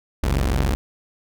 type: tone pair together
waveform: sawtooth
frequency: 46.66 / 68 Hz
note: F#1 / C#2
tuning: +15 / -33 cents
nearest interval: perfect fifth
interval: 652 cents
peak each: -17 dBFS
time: 0.23-0.75 s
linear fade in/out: 0 ms
effects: none